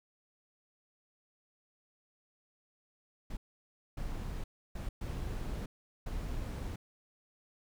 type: noise bursts at uneven times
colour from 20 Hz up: brown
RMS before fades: -38 dBFS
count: 5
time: 3.3-3.37 / 3.97-4.44 / 4.75-4.89 / 5.01-5.66 / 6.06-6.76 s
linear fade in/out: 5 ms
effects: none